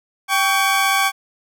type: tone pair together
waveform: 20% pulse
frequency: 784 / 1128.3 Hz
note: G5 / C#6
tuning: 0 / +30 cents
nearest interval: tritone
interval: 630 cents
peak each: -13 dBFS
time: 0.28-1.12 s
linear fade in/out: 50 ms
effects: none